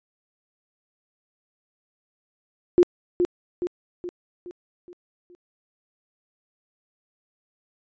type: tone with echo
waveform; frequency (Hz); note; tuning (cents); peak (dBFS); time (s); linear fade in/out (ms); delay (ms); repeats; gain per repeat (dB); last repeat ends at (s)
sine; 353.9; F4; +23; -11; 2.78-2.83; 0; 420; 6; -6; 5.35
effects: resampled to 16000 Hz